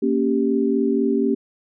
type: chord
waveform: sine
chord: G diminished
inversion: first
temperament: equal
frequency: 233.1 / 277.2 / 392 Hz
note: Bb3 / Db4 / G4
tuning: 0 / 0 / 0 cents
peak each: -21 dBFS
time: 0.02-1.35 s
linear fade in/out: 10 ms
effects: none